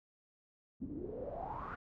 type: noise with low-pass filter sweep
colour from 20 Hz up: pink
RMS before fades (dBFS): -43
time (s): 0.8-1.76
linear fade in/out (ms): 20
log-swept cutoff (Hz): 240 to 1400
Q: 9.5
effects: none